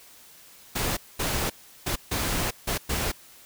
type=noise bursts at uneven times; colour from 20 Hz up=pink; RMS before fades=-27 dBFS; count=6; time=0.75-0.97 / 1.19-1.5 / 1.86-1.96 / 2.11-2.51 / 2.67-2.78 / 2.89-3.12 s; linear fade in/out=10 ms; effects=white hiss -51 dBFS RMS until 3.45 s